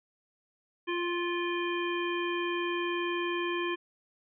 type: harmonic tone with a mistuned harmonic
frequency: 347.8 Hz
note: F4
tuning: 7 cents flat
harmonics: 1 / 3 / 5 / 7 / 9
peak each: -31 / -36 / -38 / -39 / -41 dBFS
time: 0.87-3.76 s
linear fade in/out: 20 ms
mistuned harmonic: 3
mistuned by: +17 cents
effects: none